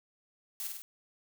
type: noise with echo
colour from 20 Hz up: blue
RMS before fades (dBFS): -38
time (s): 0.6-0.67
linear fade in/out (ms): 0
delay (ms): 50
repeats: 3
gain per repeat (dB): -3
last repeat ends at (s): 0.82
effects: none